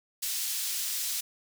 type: high-pass noise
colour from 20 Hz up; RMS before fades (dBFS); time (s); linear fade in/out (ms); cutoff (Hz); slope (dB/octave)
pink; -32; 0.22-1.21; 10; 4500; 12
effects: none